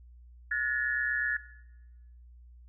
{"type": "tone cluster", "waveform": "sine", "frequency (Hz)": [1449, 1712, 1840], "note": ["F#6", "A6", "A#6"], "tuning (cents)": [-37, -48, -23], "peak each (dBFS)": [-35, -28, -35], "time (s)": [0.51, 1.37], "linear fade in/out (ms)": 5, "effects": ["noise-tail reverb RT60 0.9 s tail -17 dB re dry", "added 60 Hz sine -50 dBFS peak until 2.68 s"]}